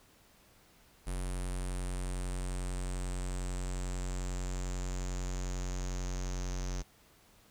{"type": "tone with low-pass filter sweep", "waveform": "square", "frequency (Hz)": 45.6, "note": "F#1", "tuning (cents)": -24, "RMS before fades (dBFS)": -36, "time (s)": [1.06, 6.83], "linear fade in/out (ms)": 20, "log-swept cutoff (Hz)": [9700, 6200], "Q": 7.5, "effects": ["pink hiss -63 dBFS RMS until 7.5 s"]}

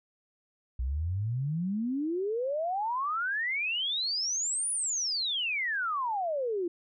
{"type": "exponential two-way sweep", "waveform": "sine", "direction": "up then down", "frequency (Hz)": [59.3, 9956, 333.8], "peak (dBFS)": -28, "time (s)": [0.79, 6.68], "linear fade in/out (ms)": 5, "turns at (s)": 4.71, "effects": []}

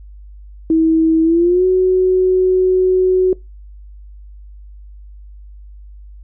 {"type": "tone with pitch glide", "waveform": "sine", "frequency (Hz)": [322.7, 370.7], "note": ["E4", "F#4"], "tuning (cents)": [-37, 3], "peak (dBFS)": -9, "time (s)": [0.7, 3.33], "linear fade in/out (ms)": 2, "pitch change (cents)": 240, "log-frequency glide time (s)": [1.23, 1.65], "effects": ["noise-tail reverb RT60 0.2 s tail -22 dB re dry", "added 50 Hz sine -34 dBFS peak until 6.23 s"]}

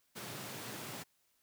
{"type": "high-pass noise", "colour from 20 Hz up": "pink", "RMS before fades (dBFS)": -45, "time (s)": [0.15, 1.04], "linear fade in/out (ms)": 20, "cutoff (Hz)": 110, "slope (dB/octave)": 48, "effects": ["white hiss -75 dBFS RMS until 1.42 s"]}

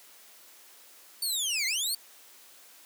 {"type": "linear two-way sweep", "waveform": "20% pulse", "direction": "down then up", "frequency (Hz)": [4579, 2016, 4579], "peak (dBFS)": -22, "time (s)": [1.22, 1.95], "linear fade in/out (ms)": 5, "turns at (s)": 1.66, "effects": ["white hiss -54 dBFS RMS until 2.85 s", "high-pass 300 Hz 12 dB/octave"]}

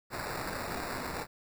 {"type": "noise with sample-and-hold", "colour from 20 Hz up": "blue", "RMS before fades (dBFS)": -37, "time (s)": [0.1, 1.27], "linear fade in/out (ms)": 50, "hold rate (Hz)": 3150, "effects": []}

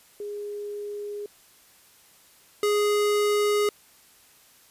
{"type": "tone pair in turn", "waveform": ["sine", "square"], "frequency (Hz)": [412.3, 414.9], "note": ["G#4", "G#4"], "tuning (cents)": [-13, -2], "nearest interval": "unison", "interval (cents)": 11, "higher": "second", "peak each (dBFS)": [-31, -21], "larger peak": "second", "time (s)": [[0.2, 1.26], [2.63, 3.69]], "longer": "neither", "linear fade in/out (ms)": 2, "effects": ["white hiss -56 dBFS RMS until 4.7 s", "resampled to 32000 Hz"]}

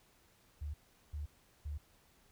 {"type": "tone bursts", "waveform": "sine", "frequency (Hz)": 73.9, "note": "D2", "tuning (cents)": 11, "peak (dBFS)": -38, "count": 3, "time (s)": [0.61, 1.78], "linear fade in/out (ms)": 10, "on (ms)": 130, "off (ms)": 390, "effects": ["pink hiss -68 dBFS RMS until 2.31 s"]}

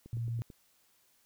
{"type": "click train", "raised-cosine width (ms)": 3, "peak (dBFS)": -36, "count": 5, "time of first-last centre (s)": [0.06, 0.502], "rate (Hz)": 9.05}
{"type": "tone", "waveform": "sine", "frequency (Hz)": 116.54, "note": "A#2", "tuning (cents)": 0, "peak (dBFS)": -32, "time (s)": [0.13, 0.42], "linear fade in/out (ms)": 0}
{"effects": ["white hiss -69 dBFS RMS until 1.25 s"]}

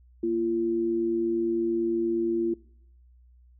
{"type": "tone pair together", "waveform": "sine", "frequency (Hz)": [233.1, 341.8], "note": ["A#3", "F4"], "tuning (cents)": [0, -37], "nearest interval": "perfect fifth", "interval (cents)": 663, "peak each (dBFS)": [-32, -24], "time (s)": [0.23, 2.54], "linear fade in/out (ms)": 5, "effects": ["noise-tail reverb RT60 0.7 s tail -23 dB re dry", "added 61 Hz sine -53 dBFS peak until 3.59 s"]}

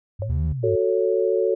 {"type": "exponential two-way sweep", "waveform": "sine", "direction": "up then down", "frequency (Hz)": [92.5, 164.81, 92.5], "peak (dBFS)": -25, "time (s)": [0.19, 0.76], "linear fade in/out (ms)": 10, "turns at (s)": 0.45}
{"type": "tone with exponential decay", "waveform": "sine", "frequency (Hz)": 551, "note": "C#5", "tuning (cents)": -11, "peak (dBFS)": -24, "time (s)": [0.22, 0.35], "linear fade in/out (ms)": 1, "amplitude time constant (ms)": 27}
{"type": "tone", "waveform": "triangle", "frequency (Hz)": 77.3, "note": "D#2", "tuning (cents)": -11, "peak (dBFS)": -19, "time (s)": [0.29, 0.53], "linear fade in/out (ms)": 10}
{"type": "chord", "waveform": "sine", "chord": "F# minor", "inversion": "none", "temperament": "just", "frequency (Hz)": [370, 444, 555], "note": ["F#4", "A4", "C#5"], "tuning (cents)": [0, 16, 2], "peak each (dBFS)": [-22, -21, -24], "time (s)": [0.63, 1.55], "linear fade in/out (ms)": 10}
{"effects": []}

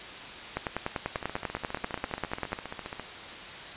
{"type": "two click trains", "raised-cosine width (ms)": 0.5, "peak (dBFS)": [-21, -14], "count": [28, 21], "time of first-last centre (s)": [[1.16, 2.997], [0.57, 2.531]], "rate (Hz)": [14.7, 10.2], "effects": ["white hiss -41 dBFS RMS until 3.76 s", "resampled to 8000 Hz"]}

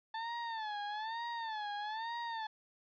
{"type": "tone with vibrato", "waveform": "35% pulse", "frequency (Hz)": 880, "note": "A5", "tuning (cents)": 0, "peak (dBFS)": -36, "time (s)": [0.14, 2.47], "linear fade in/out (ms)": 5, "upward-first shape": "sine", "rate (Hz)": 1.1, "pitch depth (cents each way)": 120, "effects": ["resampled to 11025 Hz", "13-bit"]}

